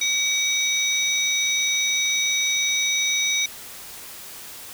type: tone cluster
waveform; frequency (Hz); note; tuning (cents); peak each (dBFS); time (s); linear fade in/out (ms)
sine; 2279 / 3754 / 5930; C#7 / A#7 / F#8; +47 / +11 / +3; -24; 0.01-3.46; 5
effects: white hiss -39 dBFS RMS until 4.73 s